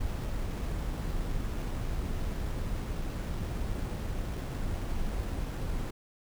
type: noise with sample-and-hold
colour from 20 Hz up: brown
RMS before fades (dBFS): -33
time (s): 0-5.91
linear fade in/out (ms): 10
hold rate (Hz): 8820
effects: none